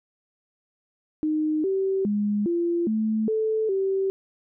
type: tone with pitch steps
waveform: sine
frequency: 308.4 / 385.2 / 206.8 / 342.8 / 218.3 / 437.9 / 386.3 Hz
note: D#4 / G4 / G#3 / F4 / A3 / A4 / G4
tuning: -15 / -30 / -7 / -32 / -13 / -8 / -25 cents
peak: -21 dBFS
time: 1.23-4.1 s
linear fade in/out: 0 ms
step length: 410 ms
effects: none